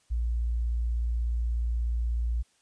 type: tone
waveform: sine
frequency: 58.27 Hz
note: A#1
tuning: in tune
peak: -25 dBFS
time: 0.1-2.43 s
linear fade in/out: 20 ms
effects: white hiss -67 dBFS RMS until 2.61 s + resampled to 22050 Hz